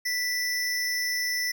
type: tone pair together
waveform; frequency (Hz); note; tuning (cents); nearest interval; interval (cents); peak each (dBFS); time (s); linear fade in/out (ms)
square; 1975.5 / 5317; B6 / E8; 0 / +14; octave + perfect fourth; 1714; -28 / -31; 0.05-1.52; 10
effects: none